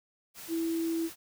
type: tone in noise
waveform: sine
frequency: 329.6 Hz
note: E4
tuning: in tune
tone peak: -28 dBFS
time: 0.48-1.1 s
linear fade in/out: 50 ms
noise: white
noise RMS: -45 dBFS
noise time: 0.34-1.16 s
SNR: +14 dB
effects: none